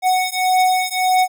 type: beating tone pair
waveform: square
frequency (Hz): 740 / 741.7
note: F#5 / F#5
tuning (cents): 0 / +4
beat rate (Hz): 1.7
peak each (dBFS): -18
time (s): 0.02-1.28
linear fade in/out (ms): 50
effects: none